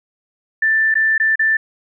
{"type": "tone with dropouts", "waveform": "sine", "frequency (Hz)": 1770, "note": "A6", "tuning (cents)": 10, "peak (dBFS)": -12, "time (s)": [0.62, 1.57], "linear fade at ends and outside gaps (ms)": 5, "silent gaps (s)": [[0.942, 0.953], [1.18, 1.199], [1.357, 1.393]], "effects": []}